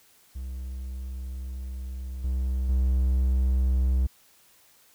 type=tone with level steps; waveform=triangle; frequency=64.2 Hz; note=C2; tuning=32 cents flat; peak=-30 / -22 / -18 dBFS; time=0.35-4.07 s; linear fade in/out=10 ms; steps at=2.24 / 2.69 s; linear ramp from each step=2 ms; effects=white hiss -59 dBFS RMS until 4.94 s